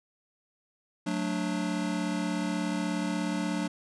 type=chord; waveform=square; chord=D major; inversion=first; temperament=just; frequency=183.54 / 220.2 / 293.7 Hz; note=F#3 / A3 / D4; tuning=-14 / +2 / 0 cents; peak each=-33 / -35 / -33 dBFS; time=1.06-3.68 s; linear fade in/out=10 ms; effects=resampled to 22050 Hz